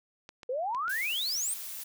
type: clicks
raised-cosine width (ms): 0.2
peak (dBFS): -28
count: 4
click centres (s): 0.291 / 0.432 / 0.748 / 0.881
type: exponential sweep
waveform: sine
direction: up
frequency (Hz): 477 to 9190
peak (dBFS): -29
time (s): 0.49-1.54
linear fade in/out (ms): 5
type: noise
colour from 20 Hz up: blue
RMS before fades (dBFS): -40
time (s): 0.89-1.84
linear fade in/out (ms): 10
effects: none